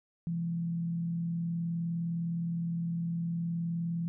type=tone with frequency modulation; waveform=sine; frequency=168.7 Hz; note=E3; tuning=40 cents sharp; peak=-30 dBFS; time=0.27-4.08 s; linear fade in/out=0 ms; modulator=39.5 Hz; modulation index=0.27; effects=none